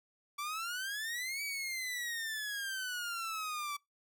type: exponential two-way sweep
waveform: sawtooth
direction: up then down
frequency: 1148 to 2297 to 1148 Hz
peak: -33 dBFS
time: 0.38-3.77 s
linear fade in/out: 10 ms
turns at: 1.43 s
effects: noise-tail reverb RT60 0.2 s tail -25 dB re dry